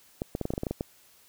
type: clicks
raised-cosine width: 2 ms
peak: -16 dBFS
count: 11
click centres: 0.219 / 0.351 / 0.413 / 0.454 / 0.505 / 0.537 / 0.579 / 0.634 / 0.668 / 0.71 / 0.809 s
effects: white hiss -59 dBFS RMS until 1.28 s